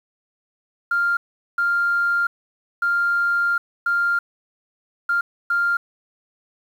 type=tone bursts at uneven times; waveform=sine; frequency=1396.9 Hz; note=F6; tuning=in tune; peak=-16 dBFS; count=6; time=0.91-1.17 / 1.58-2.27 / 2.82-3.58 / 3.86-4.19 / 5.09-5.21 / 5.5-5.77 s; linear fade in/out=5 ms; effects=tanh soft clip ceiling -12 dBFS + 8-bit